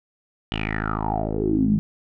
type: tone with low-pass filter sweep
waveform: 10% pulse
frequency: 53.4 Hz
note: G#1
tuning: 49 cents sharp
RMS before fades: -23 dBFS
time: 0.52-1.79 s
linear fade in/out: 0 ms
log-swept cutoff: 3100 to 180 Hz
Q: 8.6
effects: none